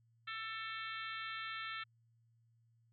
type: harmonic tone with a mistuned harmonic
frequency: 444.2 Hz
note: A4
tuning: 16 cents sharp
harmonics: 3 / 4 / 5 / 6 / 7 / 8 / 9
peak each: -45 / -47 / -49 / -51 / -52 / -53 / -54 dBFS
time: 0.27-1.84 s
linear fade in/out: 10 ms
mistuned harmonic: 7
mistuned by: +43 cents
effects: added 115 Hz sine -69 dBFS peak until 2.92 s